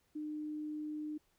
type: tone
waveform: sine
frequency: 303.3 Hz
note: D#4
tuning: 44 cents flat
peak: -38 dBFS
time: 0.15-1.18 s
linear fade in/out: 10 ms
effects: pink hiss -75 dBFS RMS until 1.38 s